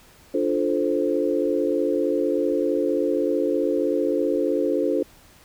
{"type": "chord", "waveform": "sine", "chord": "D minor seventh", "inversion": "none", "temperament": "equal", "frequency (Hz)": [293.7, 349.2, 440, 523.3], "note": ["D4", "F4", "A4", "C5"], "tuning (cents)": [0, 0, 0, 0], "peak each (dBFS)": -25, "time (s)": [0.34, 5.03], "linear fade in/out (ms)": 5, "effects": ["pink hiss -52 dBFS RMS until 5.44 s"]}